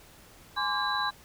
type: tone cluster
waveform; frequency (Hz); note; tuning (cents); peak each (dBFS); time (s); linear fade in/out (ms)
sine; 836 / 1039 / 1152 / 1612 / 3953; G#5 / C6 / D6 / G6 / B7; +11 / -12 / -34 / +48 / +1; -34 / -32 / -34 / -32 / -33; 0.56-1.11; 20
effects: pink hiss -54 dBFS RMS until 1.24 s